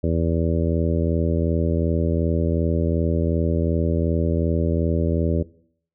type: harmonic tone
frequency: 82.7 Hz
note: E2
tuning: 6 cents sharp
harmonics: 1 / 2 / 3 / 4 / 5 / 6 / 7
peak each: -22 / -25 / -27 / -28 / -29 / -30 / -30 dBFS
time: 0.03-5.43 s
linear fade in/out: 10 ms
effects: noise-tail reverb RT60 0.6 s tail -19 dB re dry